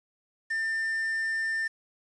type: tone with quantisation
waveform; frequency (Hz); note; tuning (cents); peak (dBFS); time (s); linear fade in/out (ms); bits
triangle; 1795; A6; +34; -25; 0.5-1.68; 10; 8
effects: resampled to 22050 Hz